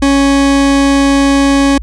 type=tone; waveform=40% pulse; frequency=277.2 Hz; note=C#4; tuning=in tune; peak=-6 dBFS; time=0.02-1.78 s; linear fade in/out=5 ms; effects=added 55 Hz sine -21 dBFS peak until 1.82 s + resampled to 22050 Hz